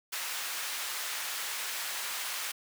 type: high-pass noise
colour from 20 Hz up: pink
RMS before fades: -36 dBFS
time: 0.12-2.52 s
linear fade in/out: 10 ms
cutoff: 1300 Hz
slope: 12 dB/octave
effects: none